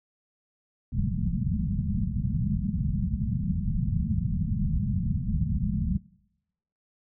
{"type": "low-pass noise", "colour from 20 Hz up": "white", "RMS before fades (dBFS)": -27, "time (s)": [0.92, 5.98], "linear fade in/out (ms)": 10, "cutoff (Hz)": 220, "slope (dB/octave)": 96, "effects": ["noise-tail reverb RT60 0.9 s tail -24 dB re dry"]}